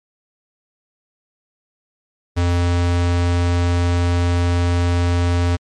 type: tone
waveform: square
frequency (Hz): 87.31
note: F2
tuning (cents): 0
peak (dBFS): -15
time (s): 2.36-5.57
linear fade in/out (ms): 20
effects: low-pass 7000 Hz 12 dB/octave + MP3 64 kbps